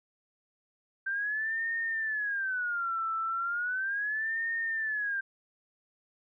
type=tone with vibrato; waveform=sine; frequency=1559 Hz; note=G6; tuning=10 cents flat; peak=-29 dBFS; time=1.06-5.21 s; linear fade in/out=10 ms; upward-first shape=sine; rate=0.36 Hz; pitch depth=280 cents each way; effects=none

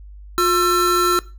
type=tone pair together; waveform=square; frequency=356 / 1344 Hz; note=F4 / E6; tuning=+33 / +33 cents; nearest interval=octave + major seventh; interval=2300 cents; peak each=-19 / -17 dBFS; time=0.38-1.19 s; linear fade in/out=0 ms; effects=noise-tail reverb RT60 0.3 s tail -20 dB re dry + added 50 Hz sine -36 dBFS peak until 1.38 s

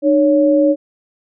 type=tone pair together; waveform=sine; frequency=303 / 559 Hz; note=D#4 / C#5; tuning=-46 / +14 cents; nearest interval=major seventh; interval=1060 cents; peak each=-12 dBFS; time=0.02-0.76 s; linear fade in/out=50 ms; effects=none

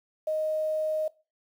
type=tone with quantisation; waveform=sine; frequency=622.3 Hz; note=D#5; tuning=in tune; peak=-25 dBFS; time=0.27-1.08 s; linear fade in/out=5 ms; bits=9; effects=noise-tail reverb RT60 0.3 s tail -20 dB re dry

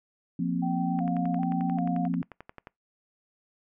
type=chord; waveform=sine; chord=F suspended fourth; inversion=none; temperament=equal; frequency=174.61 / 233.1 / 261.6 Hz; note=F3 / Bb3 / C4; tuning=0 / 0 / 0 cents; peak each=-28 / -32 / -30 dBFS; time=0.39-2.22 s; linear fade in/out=5 ms
type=tone with vibrato; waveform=sine; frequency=741 Hz; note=F#5; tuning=2 cents sharp; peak=-32 dBFS; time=0.62-2.08 s; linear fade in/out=10 ms; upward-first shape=square; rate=1.3 Hz; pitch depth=74 cents each way
type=click train; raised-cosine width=0.5 ms; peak=-27 dBFS; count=20; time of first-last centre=0.99-2.671 s; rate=11.3 Hz
effects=noise-tail reverb RT60 0.2 s tail -25 dB re dry

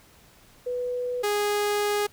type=tone pair in turn; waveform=sine / sawtooth; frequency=493.9 / 413.4 Hz; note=B4 / G#4; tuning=0 / -8 cents; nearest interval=minor third; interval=308 cents; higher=first; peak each=-26 / -19 dBFS; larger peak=second; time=0.66-1.23 / 1.23-2.07 s; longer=second; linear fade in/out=10 ms; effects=pink hiss -55 dBFS RMS until 2.12 s

